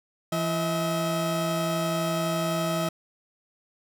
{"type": "tone pair together", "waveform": "30% pulse", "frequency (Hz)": [168.1, 640.6], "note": ["E3", "E5"], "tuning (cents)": [34, -50], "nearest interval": "octave + major seventh", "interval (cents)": 2316, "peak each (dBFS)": -25, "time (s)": [0.32, 2.89], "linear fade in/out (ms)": 5, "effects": []}